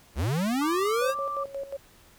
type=linear sweep; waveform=square; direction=up; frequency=55 to 554.4 Hz; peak=-25 dBFS; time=0.15-1.15 s; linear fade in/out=50 ms
type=tone; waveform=sine; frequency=1174.7 Hz; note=D6; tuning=in tune; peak=-29 dBFS; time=0.61-1.44 s; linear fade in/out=10 ms
type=tone with tremolo; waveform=sine; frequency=552 Hz; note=C#5; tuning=7 cents flat; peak=-30 dBFS; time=1.01-1.77 s; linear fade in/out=10 ms; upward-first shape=square; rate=5.6 Hz; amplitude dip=75%
effects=pink hiss -56 dBFS RMS until 2.18 s